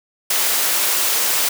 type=high-pass noise; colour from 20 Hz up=white; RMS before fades=-18 dBFS; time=0.3-1.49 s; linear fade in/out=5 ms; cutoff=390 Hz; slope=12 dB/octave; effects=none